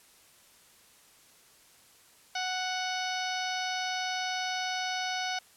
harmonic tone, 740 Hz, F#5, in tune, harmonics 1 / 2 / 3 / 4 / 5 / 6 / 7 / 8, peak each -34 / -37 / -39 / -40 / -41 / -42 / -42 / -43 dBFS, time 2.35-5.39 s, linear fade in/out 5 ms, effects white hiss -59 dBFS RMS until 5.56 s + low-pass 12000 Hz 12 dB/octave

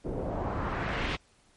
pink noise with low-pass filter sweep, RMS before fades -32 dBFS, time 0.04-1.17 s, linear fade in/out 20 ms, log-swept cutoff 410 to 3200 Hz, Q 1.6, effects pink hiss -64 dBFS RMS until 1.56 s + MP3 48 kbps

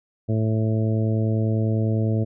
harmonic tone, 110 Hz, A2, in tune, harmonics 1 / 2 / 3 / 4 / 5 / 6, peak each -20 / -26 / -30 / -32 / -34 / -36 dBFS, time 0.28-2.25 s, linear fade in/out 20 ms, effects none

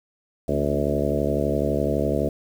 harmonic tone with a mistuned harmonic, 71.9 Hz, D2, 36 cents flat, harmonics 1 / 2 / 3 / 4 / 5 / 6 / 7 / 8 / 9, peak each -29 / -29 / -29 / -29 / -29 / -29 / -29 / -29 / -29 dBFS, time 0.48-2.29 s, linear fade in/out 5 ms, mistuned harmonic 3, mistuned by +42 cents, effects 8-bit

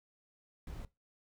brown noise, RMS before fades -44 dBFS, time 0.67-0.85 s, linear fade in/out 2 ms, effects noise-tail reverb RT60 0.2 s tail -18 dB re dry

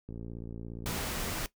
click train, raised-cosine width 3 ms, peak -29 dBFS, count 51, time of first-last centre 0.09-0.963 s, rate 57.3 Hz
pink noise, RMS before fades -35 dBFS, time 0.86-1.46 s, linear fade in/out 0 ms
effects noise-tail reverb RT60 0.1 s tail -17 dB re dry

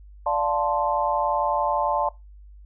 sine chord, D minor seventh, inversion none, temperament equal, 587.3 / 698.5 / 880 / 1046.5 Hz, D5 / F5 / A5 / C6, 0 / 0 / 0 / 0 cents, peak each -26 / -28 / -24 / -27 dBFS, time 0.26-2.09 s, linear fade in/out 5 ms, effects noise-tail reverb RT60 0.2 s tail -20 dB re dry + added 50 Hz sine -43 dBFS peak until 2.65 s

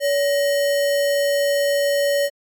sine tone with sample-and-hold, 568 Hz, C#5, 42 cents sharp, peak -16 dBFS, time 0-2.3 s, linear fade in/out 50 ms, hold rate 2450 Hz, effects AAC 64 kbps

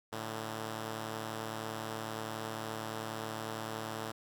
5% pulse tone pair together, 110.7 / 148.88 Hz, A2 / D3, +11 / +24 cents, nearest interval perfect fourth, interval 513 cents, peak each -27 / -35 dBFS, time 0.12-4.12 s, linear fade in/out 10 ms, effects none

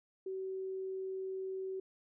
sine tone, 380 Hz, F#4, 46 cents sharp, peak -37 dBFS, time 0.26-1.8 s, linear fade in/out 5 ms, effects none

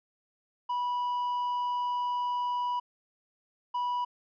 triangle tone bursts at uneven times, 980 Hz, B5, 14 cents flat, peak -26 dBFS, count 2, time 0.69-2.8 / 3.74-4.05 s, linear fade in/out 10 ms, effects resampled to 11025 Hz

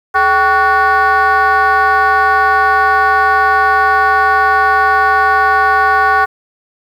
sine tone with frequency modulation, 1123 Hz, C#6, 22 cents sharp, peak -6 dBFS, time 0.14-6.26 s, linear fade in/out 20 ms, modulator 349 Hz, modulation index 1.4, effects tanh soft clip ceiling -5 dBFS + 7-bit

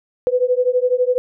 sine beating tone pair, 493.9 / 505.9 Hz, B4 / B4, 0 / +42 cents, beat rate 12 Hz, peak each -17 dBFS, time 0.27-1.18 s, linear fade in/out 0 ms, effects none

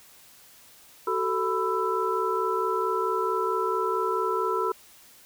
sine tone cluster, 378.5 / 443 / 995 / 1325 Hz, F#4 / A4 / B5 / E6, +39 / +12 / +13 / +9 cents, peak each -29 dBFS, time 1.07-4.72 s, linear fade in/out 5 ms, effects white hiss -53 dBFS RMS until 5.25 s

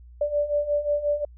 sine beating tone pair, 582 / 587.6 Hz, D5 / D5, -16 / +1 cents, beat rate 5.6 Hz, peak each -27 / -23 dBFS, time 0.21-1.25 s, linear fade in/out 5 ms, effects added 60 Hz sine -44 dBFS peak until 1.37 s

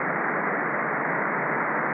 white band-pass noise, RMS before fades -26 dBFS, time 0-1.93 s, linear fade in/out 2 ms, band 140 to 2100 Hz, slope 96 dB/octave, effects none

